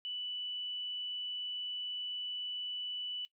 sine tone, 2971 Hz, F#7, 6 cents sharp, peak -37 dBFS, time 0.05-3.25 s, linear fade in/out 0 ms, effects noise-tail reverb RT60 0.1 s tail -18 dB re dry

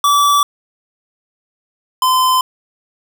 square tone pair in turn, 1154 / 1026.2 Hz, D6 / C6, -31 / -34 cents, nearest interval major second, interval 203 cents, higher first, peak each -10 / -11 dBFS, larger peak first, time 0.04-0.43 / 2.02-2.41 s, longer neither, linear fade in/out 2 ms, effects none

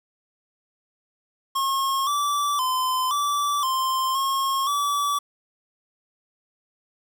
square tone with pitch steps, 1082 / 1160 / 1026 / 1160 / 1048 / 1082 / 1150 Hz, C#6 / D6 / C6 / D6 / C6 / C#6 / D6, -42 / -22 / -34 / -22 / +2 / -42 / -37 cents, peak -22 dBFS, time 1.55-5.19 s, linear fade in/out 10 ms, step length 520 ms, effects 8-bit

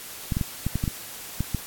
clicks, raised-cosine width 5 ms, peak -12 dBFS, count 9, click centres 0.322 / 0.369 / 0.412 / 0.666 / 0.756 / 0.839 / 0.878 / 1.406 / 1.547 s, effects white hiss -39 dBFS RMS until 1.66 s + AAC 64 kbps

